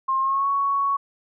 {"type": "tone with pitch glide", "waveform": "sine", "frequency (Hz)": [1064, 1113.7], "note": ["C6", "C#6"], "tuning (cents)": [29, 8], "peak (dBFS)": -19, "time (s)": [0.08, 0.97], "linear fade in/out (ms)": 10, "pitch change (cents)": 79, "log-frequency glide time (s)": [0.2, 0.48], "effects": []}